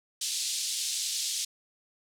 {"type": "band-pass noise", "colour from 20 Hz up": "pink", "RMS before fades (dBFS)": -32, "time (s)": [0.21, 1.45], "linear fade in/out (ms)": 5, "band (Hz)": [3600, 9500], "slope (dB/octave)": 24, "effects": []}